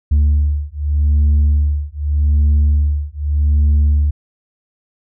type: beating tone pair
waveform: sine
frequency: 73.1 / 73.93 Hz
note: D2 / D2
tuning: -7 / +12 cents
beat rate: 0.83 Hz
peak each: -12 dBFS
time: 0.11-4.11 s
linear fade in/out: 10 ms
effects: tanh soft clip ceiling -8 dBFS